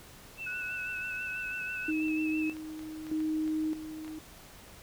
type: tone with vibrato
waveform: sine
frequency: 2622 Hz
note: E7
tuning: 10 cents flat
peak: -36 dBFS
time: 0.37-2.54 s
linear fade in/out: 50 ms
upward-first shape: sine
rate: 6.1 Hz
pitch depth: 40 cents each way
type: tone with pitch glide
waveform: sine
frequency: 1480 to 1492.9 Hz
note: F#6 to F#6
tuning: 0 to +15 cents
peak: -37 dBFS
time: 0.46-1.91 s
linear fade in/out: 10 ms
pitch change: +15 cents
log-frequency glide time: 0.57-1.29 s
type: tone with tremolo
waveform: sine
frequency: 312.3 Hz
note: D#4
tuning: 7 cents sharp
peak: -28 dBFS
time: 1.88-4.19 s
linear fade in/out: 5 ms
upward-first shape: square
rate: 0.81 Hz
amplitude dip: 70%
type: clicks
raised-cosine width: 0.3 ms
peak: -33 dBFS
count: 8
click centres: 2.083 / 2.568 / 2.793 / 3.068 / 3.204 / 3.478 / 4.047 / 4.079 s
effects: pink hiss -52 dBFS RMS until 4.82 s